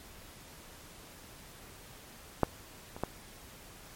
clicks, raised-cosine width 1 ms, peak -9 / -29 / -16 dBFS, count 3, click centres 2.433 / 2.965 / 3.036 s, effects pink hiss -52 dBFS RMS until 3.95 s + MP3 64 kbps

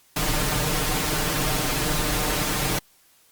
pink noise with comb filter, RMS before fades -24 dBFS, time 0.16-2.79 s, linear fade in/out 5 ms, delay 6.6 ms, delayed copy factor +0.85, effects white hiss -58 dBFS RMS until 3.31 s + Opus 48 kbps

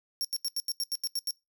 sawtooth tone bursts, 5520 Hz, F8, 21 cents flat, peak -26 dBFS, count 10, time 0.21-1.308 s, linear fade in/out 0 ms, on 36 ms, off 82 ms, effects noise-tail reverb RT60 0.2 s tail -22 dB re dry

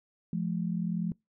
sine tone pair together, 172.5 / 212.9 Hz, F3 / G#3, -21 / +43 cents, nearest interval major third, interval 364 cents, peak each -30 / -33 dBFS, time 0.33-1.12 s, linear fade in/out 2 ms, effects noise-tail reverb RT60 0.2 s tail -25 dB re dry

